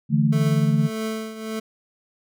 sine chord, D suspended second, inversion none, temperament just, 146.83 / 165.19 / 220.2 Hz, D3 / E3 / A3, 0 / +4 / +2 cents, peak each -19 / -22 / -20 dBFS, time 0.09-0.9 s, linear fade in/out 50 ms
25% pulse tone with tremolo, 220 Hz, A3, in tune, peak -20 dBFS, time 0.32-1.6 s, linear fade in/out 10 ms, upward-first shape triangle, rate 1.7 Hz, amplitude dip 75%
effects none

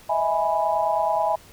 sine chord, E major seventh, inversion third, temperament equal with one note detuned, 629.8 / 659.3 / 830.6 / 987.8 Hz, D#5 / E5 / G#5 / B5, +21 / 0 / 0 / 0 cents, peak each -27 / -25 / -23 / -26 dBFS, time 0.09-1.36 s, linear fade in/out 10 ms, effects pink hiss -49 dBFS RMS until 1.52 s

